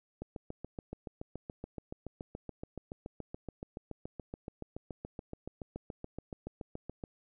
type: click train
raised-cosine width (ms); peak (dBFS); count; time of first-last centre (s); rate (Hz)
2; -27; 49; 0.22-7.038; 7.04
effects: none